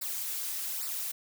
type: noise with flanger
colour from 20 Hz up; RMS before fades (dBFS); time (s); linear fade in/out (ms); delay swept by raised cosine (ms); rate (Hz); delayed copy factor
blue; -35; 0.01-1.12; 10; 0.31 to 5.41; 1.2; -0.8
effects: none